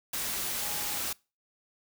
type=tone in noise; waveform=sine; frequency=830.6 Hz; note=G#5; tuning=in tune; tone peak=-44 dBFS; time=0.62-0.98 s; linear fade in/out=5 ms; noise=white; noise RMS=-33 dBFS; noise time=0.13-1.13 s; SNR=-14 dB; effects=noise-tail reverb RT60 0.3 s tail -24 dB re dry